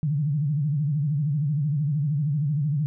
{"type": "tone with vibrato", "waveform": "sine", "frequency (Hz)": 146.83, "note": "D3", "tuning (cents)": 0, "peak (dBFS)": -21, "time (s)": [0.03, 2.86], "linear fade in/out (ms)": 0, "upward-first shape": "sine", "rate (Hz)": 13, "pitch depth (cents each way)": 140, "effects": []}